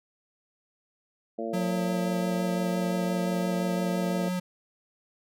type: harmonic tone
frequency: 113.4 Hz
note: A#2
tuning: 47 cents flat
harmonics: 2 / 3 / 4 / 5 / 6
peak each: -36 / -36 / -36 / -36 / -36 dBFS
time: 1.38-4.29 s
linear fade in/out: 10 ms
type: tone with vibrato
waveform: square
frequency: 181 Hz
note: F#3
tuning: 38 cents flat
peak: -28 dBFS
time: 1.53-4.4 s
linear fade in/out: 10 ms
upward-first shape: sine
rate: 5.8 Hz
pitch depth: 13 cents each way
effects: none